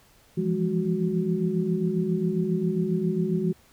sine tone cluster, 166.9 / 174.3 / 206.8 / 370.7 Hz, E3 / F3 / G#3 / F#4, +22 / -3 / -7 / +3 cents, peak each -28 dBFS, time 0.37-3.53 s, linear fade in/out 10 ms, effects pink hiss -58 dBFS RMS until 3.72 s

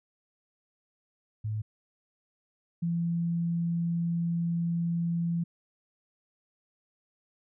sine tone pair in turn, 107.7 / 169.44 Hz, A2 / E3, -37 / +48 cents, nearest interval minor sixth, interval 785 cents, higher second, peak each -29 / -26 dBFS, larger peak second, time 1.44-1.62 / 2.82-5.44 s, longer second, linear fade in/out 10 ms, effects none

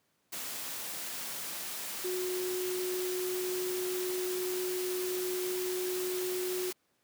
sine tone in noise, 365.7 Hz, F#4, 20 cents flat, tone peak -32 dBFS, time 2.04-6.71 s, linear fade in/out 10 ms, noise white, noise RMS -39 dBFS, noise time 0.32-6.73 s, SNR +4 dB, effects pink hiss -74 dBFS RMS until 7.03 s + high-pass 150 Hz 12 dB/octave

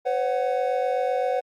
triangle chord, B suspended second, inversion none, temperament equal with one note detuned, 506.6 / 554.4 / 740 Hz, B4 / C#5 / F#5, +44 / 0 / 0 cents, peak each -23 / -26 / -24 dBFS, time 0.05-1.41 s, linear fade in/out 20 ms, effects Opus 48 kbps

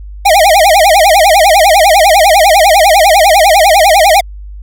square tone with vibrato, 710 Hz, F5, 28 cents sharp, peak -4 dBFS, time 0.25-4.21 s, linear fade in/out 10 ms, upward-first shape sine, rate 10 Hz, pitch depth 260 cents each way, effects added 50 Hz sine -24 dBFS peak until 4.62 s

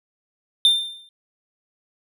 triangle tone with exponential decay, 3593 Hz, A7, 36 cents sharp, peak -8 dBFS, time 0.65-1.09 s, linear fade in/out 1 ms, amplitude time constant 94 ms, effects none

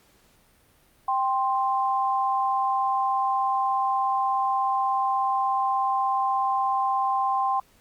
sine tone pair together, 786.6 / 1050 Hz, G5 / C6, +6 / +6 cents, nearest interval perfect fourth, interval 500 cents, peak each -24 dBFS, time 1.08-7.6 s, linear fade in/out 5 ms, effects pink hiss -60 dBFS RMS until 7.8 s + Opus 48 kbps

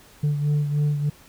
sine beating tone pair, 146.83 / 150.13 Hz, D3 / D3, 0 / +38 cents, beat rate 3.3 Hz, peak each -18 / -25 dBFS, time 0.23-1.1 s, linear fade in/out 10 ms, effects tanh soft clip ceiling -17 dBFS + pink hiss -51 dBFS RMS until 1.28 s

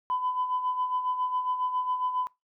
sine tone with tremolo, 1005 Hz, B5, 30 cents sharp, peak -23 dBFS, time 0.1-2.27 s, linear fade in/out 0 ms, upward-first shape sine, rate 7.3 Hz, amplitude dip 60%, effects noise-tail reverb RT60 0.2 s tail -22 dB re dry + tanh soft clip ceiling -20 dBFS

